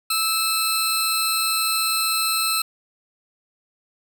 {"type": "tone pair together", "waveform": "20% pulse", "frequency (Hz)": [1311, 4166], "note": ["E6", "C8"], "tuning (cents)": [-10, -8], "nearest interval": "octave + minor sixth", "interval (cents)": 2002, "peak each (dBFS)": [-18, -16], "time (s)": [0.1, 2.62], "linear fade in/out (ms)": 5, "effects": []}